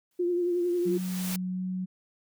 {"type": "noise with exponential growth", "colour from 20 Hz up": "white", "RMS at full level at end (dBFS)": -34, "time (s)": [0.11, 1.36], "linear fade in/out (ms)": 2, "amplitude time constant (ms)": 270}
{"type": "tone with vibrato", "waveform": "sine", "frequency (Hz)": 351.6, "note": "F4", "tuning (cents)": 12, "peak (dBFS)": -24, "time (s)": [0.19, 0.98], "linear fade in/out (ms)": 10, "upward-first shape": "triangle", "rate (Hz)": 11, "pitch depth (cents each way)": 41}
{"type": "tone with pitch glide", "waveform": "sine", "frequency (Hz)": [183.6, 184.88], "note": ["F#3", "F#3"], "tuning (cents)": [-13, -1], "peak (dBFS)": -29, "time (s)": [0.85, 1.86], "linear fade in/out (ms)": 20, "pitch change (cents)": 12, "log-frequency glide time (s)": [1.51, 1.63]}
{"effects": []}